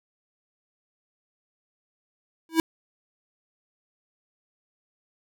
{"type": "tone with exponential growth", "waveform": "square", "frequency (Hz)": 325.3, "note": "E4", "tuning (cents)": -23, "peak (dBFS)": -14, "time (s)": [2.49, 2.6], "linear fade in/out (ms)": 1, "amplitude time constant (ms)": 22, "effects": []}